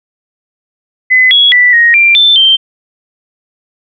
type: tone with pitch steps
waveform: sine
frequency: 2025 / 3346 / 1972 / 1875 / 2371 / 3541 / 3136 Hz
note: B6 / G#7 / B6 / A#6 / D7 / A7 / G7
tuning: +43 / +12 / -3 / +10 / +16 / +10 / 0 cents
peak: -3 dBFS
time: 1.1-2.57 s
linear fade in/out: 20 ms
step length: 210 ms
effects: none